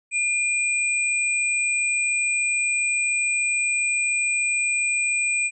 sine tone pair together, 2421 / 8033 Hz, D#7 / B8, -48 / +28 cents, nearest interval octave + major sixth, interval 2076 cents, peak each -21 / -26 dBFS, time 0.11-5.51 s, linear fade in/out 50 ms, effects none

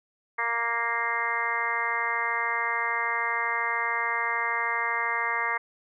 harmonic tone, 233.1 Hz, A#3, in tune, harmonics 2 / 3 / 4 / 5 / 6 / 7 / 8 / 9, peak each -40 / -39 / -32 / -31 / -40 / -34 / -32 / -30 dBFS, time 0.38-5.58 s, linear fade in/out 10 ms, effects none

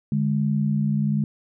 sine tone pair together, 146.83 / 207.6 Hz, D3 / G#3, 0 / 0 cents, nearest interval tritone, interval 600 cents, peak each -22 dBFS, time 0.12-1.24 s, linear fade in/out 2 ms, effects none

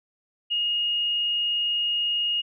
sine tone, 2861 Hz, F7, 41 cents sharp, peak -22 dBFS, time 0.5-2.42 s, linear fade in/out 20 ms, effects none

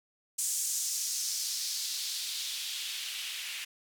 blue noise with band-pass filter sweep, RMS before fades -35 dBFS, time 0.38-3.65 s, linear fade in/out 10 ms, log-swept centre 7500 to 2500 Hz, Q 2.1, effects none

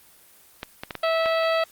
clicks, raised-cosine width 0.3 ms, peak -14 dBFS, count 5, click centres 0.631 / 0.835 / 0.908 / 0.953 / 1.259 s
harmonic tone, 653 Hz, E5, 17 cents flat, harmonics 1 / 2 / 3 / 4 / 5 / 6 / 7, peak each -21 / -27 / -31 / -33 / -35 / -37 / -38 dBFS, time 1.03-1.64 s, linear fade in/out 5 ms
effects white hiss -53 dBFS RMS until 1.71 s + Opus 24 kbps

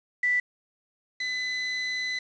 sine / 30% pulse tone pair in turn, 1975.5 / 2009 Hz, B6 / B6, 0 / +29 cents, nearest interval unison, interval 29 cents, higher second, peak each -21 / -25 dBFS, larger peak first, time 0.23-0.4 / 1.2-2.19 s, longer second, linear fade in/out 5 ms, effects resampled to 16000 Hz + 8-bit

